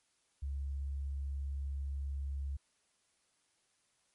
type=tone; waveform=sine; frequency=69.3 Hz; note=C#2; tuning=in tune; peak=-35 dBFS; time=0.42-2.57 s; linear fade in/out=10 ms; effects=white hiss -75 dBFS RMS until 4.14 s + MP3 48 kbps